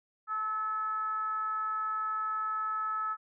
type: tone with frequency modulation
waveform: sine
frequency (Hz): 1298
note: E6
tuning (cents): -27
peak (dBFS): -30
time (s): 0.27-3.17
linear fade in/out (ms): 50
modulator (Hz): 425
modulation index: 0.36
effects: none